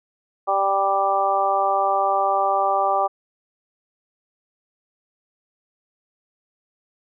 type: harmonic tone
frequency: 196 Hz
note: G3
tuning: in tune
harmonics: 2 / 3 / 4 / 5 / 6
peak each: -30 / -24 / -20 / -28 / -23 dBFS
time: 0.47-3.08 s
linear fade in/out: 20 ms
effects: none